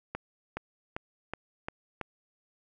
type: accelerating click train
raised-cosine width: 0.5 ms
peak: -19 dBFS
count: 6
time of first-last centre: 0.15-2.013 s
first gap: 420 ms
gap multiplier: 0.94
effects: none